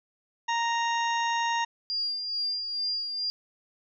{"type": "harmonic tone", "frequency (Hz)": 931, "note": "A#5", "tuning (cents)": -2, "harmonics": [1, 2, 3, 4, 6, 7], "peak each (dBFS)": [-26, -32, -36, -38, -42, -43], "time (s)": [0.48, 1.65], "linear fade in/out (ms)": 10}
{"type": "tone with tremolo", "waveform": "sine", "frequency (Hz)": 4801, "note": "D8", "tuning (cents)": 37, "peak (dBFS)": -26, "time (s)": [1.9, 3.3], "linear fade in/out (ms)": 0, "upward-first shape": "sine", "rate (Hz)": 2.3, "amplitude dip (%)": 45}
{"effects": []}